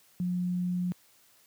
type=tone; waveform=sine; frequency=179 Hz; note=F3; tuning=43 cents sharp; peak=-27 dBFS; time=0.2-0.92 s; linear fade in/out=0 ms; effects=white hiss -62 dBFS RMS until 1.46 s + high-pass 80 Hz 12 dB/octave